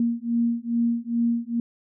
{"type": "beating tone pair", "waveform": "sine", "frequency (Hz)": [233.2, 235.6], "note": ["A#3", "A#3"], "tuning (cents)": [1, 19], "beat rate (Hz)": 2.4, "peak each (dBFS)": -24, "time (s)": [0, 1.6], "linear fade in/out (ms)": 2, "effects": []}